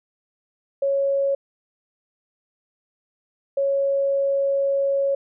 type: tone bursts at uneven times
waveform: sine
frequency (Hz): 553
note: C#5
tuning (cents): -4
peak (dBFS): -18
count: 2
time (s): 0.82-1.35 / 3.57-5.15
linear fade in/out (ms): 5
effects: none